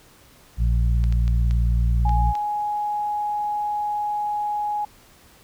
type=harmonic tone; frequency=58.1 Hz; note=A#1; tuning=5 cents flat; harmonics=1 / 2 / 3; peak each=-17 / -25 / -32 dBFS; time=0.57-2.34 s; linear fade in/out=50 ms
type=clicks; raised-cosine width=0.2 ms; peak=-21 dBFS; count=6; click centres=1.04 / 1.125 / 1.279 / 1.51 / 2.093 / 2.353 s
type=tone; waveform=sine; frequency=834 Hz; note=G#5; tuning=7 cents sharp; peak=-22 dBFS; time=2.05-4.85 s; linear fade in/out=5 ms
effects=pink hiss -52 dBFS RMS until 5.43 s